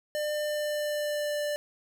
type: tone with pitch glide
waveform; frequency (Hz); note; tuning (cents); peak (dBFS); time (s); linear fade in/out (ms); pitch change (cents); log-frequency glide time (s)
square; 599 to 590.4; D5 to D5; +34 to +9; -29; 0.15-1.56; 0; -25; 0.39-1.4
effects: none